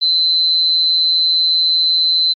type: tone with amplitude modulation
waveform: sine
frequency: 4057 Hz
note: B7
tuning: 46 cents sharp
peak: -8 dBFS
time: 0.01-2.34 s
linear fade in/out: 20 ms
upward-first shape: sine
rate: 165 Hz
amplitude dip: 60%
effects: MP3 32 kbps